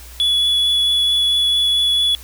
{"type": "tone with vibrato", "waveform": "triangle", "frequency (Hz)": 3407, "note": "G#7", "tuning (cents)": 44, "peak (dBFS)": -12, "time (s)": [0.2, 2.15], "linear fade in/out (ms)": 0, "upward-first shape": "triangle", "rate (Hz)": 4.5, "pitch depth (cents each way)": 9, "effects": ["added 60 Hz sine -37 dBFS peak until 2.23 s", "white hiss -41 dBFS RMS until 2.23 s"]}